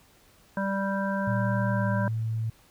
harmonic tone, 196 Hz, G3, in tune, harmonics 1 / 3 / 5 / 7 / 8, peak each -28 / -32 / -33 / -44 / -34 dBFS, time 0.57-2.08 s, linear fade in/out 2 ms
sine tone with pitch glide, 116.54 to 111.86 Hz, A#2 to A2, 0 to +29 cents, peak -26 dBFS, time 1.27-2.5 s, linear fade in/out 5 ms, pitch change -71 cents, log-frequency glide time 1.72-1.86 s
effects pink hiss -59 dBFS RMS until 2.7 s

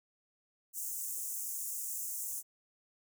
pink high-pass noise, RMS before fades -39 dBFS, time 0.73-2.43 s, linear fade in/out 50 ms, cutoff 6600 Hz, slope 48 dB/octave, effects none

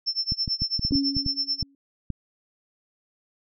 sine tone with tremolo, 5350 Hz, E8, 25 cents sharp, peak -21 dBFS, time 0.06-1.63 s, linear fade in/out 20 ms, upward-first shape sine, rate 9.1 Hz, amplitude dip 95%
clicks, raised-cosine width 5 ms, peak -17 dBFS, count 11, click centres 0.321 / 0.478 / 0.62 / 0.794 / 0.85 / 0.91 / 0.955 / 1.167 / 1.263 / 1.627 / 2.103 s
sine tone with exponential decay, 277.2 Hz, C#4, in tune, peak -18 dBFS, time 0.92-1.75 s, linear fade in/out 2 ms, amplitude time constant 180 ms
effects none

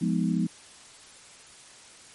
sine chord, F half-diminished seventh, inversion none, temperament equal, 174.61 / 207.7 / 246.9 / 311.1 Hz, F3 / Ab3 / Cb4 / Eb4, 0 / 0 / 0 / 0 cents, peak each -26 / -28 / -29 / -32 dBFS, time 0.01-0.47 s, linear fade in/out 10 ms, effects white hiss -50 dBFS RMS until 2.14 s + MP3 48 kbps

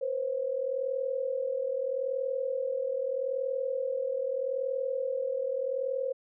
sine tone pair together, 493.2 / 534 Hz, B4 / C5, -2 / +35 cents, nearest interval minor second, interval 137 cents, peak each -33 / -30 dBFS, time 0.01-6.13 s, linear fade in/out 10 ms, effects none

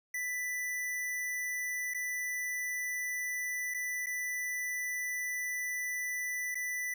square tone with dropouts, 1984 Hz, B6, 7 cents sharp, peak -34 dBFS, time 0.14-6.94 s, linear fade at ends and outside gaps 5 ms, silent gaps 1.938-1.945 / 3.74-3.744 / 4.061-4.067 / 6.546-6.553 s, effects none

